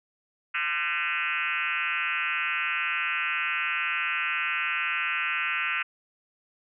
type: tone with frequency modulation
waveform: sine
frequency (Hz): 2009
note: B6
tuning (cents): +29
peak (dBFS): -25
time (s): 0.54-5.83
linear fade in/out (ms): 10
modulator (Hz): 161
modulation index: 4.6
effects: none